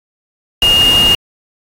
sine tone in noise, 2839 Hz, F7, 28 cents sharp, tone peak -7 dBFS, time 0.62-1.15 s, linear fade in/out 2 ms, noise pink, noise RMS -19 dBFS, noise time 0.62-1.15 s, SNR +9 dB, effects AAC 48 kbps

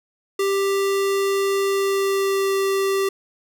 square tone with pitch glide, 393.6 to 390.2 Hz, G4 to G4, +7 to -8 cents, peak -19 dBFS, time 0.39-3.09 s, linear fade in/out 5 ms, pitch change -15 cents, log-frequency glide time 1.67-2.56 s, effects none

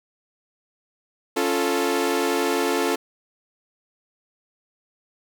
sawtooth chord, Db augmented, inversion none, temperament equal, 277.2 / 349.2 / 440 Hz, Db4 / F4 / A4, 0 / 0 / 0 cents, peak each -22 / -21 / -20 dBFS, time 1.36-2.96 s, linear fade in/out 10 ms, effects none

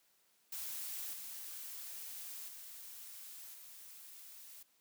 blue noise with level steps, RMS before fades -43 / -47 / -51 / -54 dBFS, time 0.52-4.63 s, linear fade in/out 5 ms, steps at 1.13 / 2.48 / 3.54 s, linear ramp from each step 5 ms, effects white hiss -73 dBFS RMS until 4.8 s + high-pass 150 Hz 12 dB/octave

